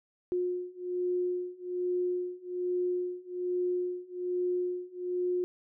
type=beating tone pair; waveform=sine; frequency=358.7 / 359.9 Hz; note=F4 / F#4; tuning=+46 / -48 cents; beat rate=1.2 Hz; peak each=-33 / -32 dBFS; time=0.32-5.44 s; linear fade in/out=0 ms; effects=none